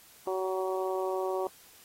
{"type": "harmonic tone", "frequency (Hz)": 187.9, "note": "F#3", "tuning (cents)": 27, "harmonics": [2, 3, 4, 5, 6], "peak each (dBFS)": [-31, -35, -37, -39, -41], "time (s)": [0.27, 1.47], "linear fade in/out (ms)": 2, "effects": ["white hiss -56 dBFS RMS until 1.84 s", "AAC 48 kbps"]}